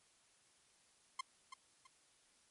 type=tone with echo; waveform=sawtooth; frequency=1052 Hz; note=C6; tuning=9 cents sharp; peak=-34 dBFS; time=1.19-1.21 s; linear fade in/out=5 ms; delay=330 ms; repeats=2; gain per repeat=-10 dB; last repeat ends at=1.87 s; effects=white hiss -71 dBFS RMS until 2.5 s + MP3 48 kbps